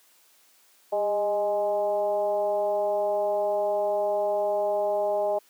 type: tone with frequency modulation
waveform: sine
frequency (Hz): 619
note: D#5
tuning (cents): -9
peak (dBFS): -22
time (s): 0.92-5.39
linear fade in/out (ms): 10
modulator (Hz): 213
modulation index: 0.87
effects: white hiss -60 dBFS RMS until 5.49 s + high-pass 300 Hz 12 dB/octave